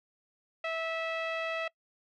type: tone with low-pass filter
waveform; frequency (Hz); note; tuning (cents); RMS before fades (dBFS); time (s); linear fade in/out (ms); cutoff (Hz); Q
sawtooth; 653; E5; -17; -34; 0.64-1.68; 5; 2600; 2.6
effects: noise-tail reverb RT60 0.1 s tail -23 dB re dry